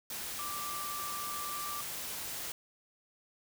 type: tone in noise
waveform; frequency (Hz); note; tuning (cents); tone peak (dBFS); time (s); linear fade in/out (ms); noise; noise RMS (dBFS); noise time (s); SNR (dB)
sine; 1174.7; D6; 0; -39; 0.39-1.81; 2; white; -40; 0.1-2.52; -2
effects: none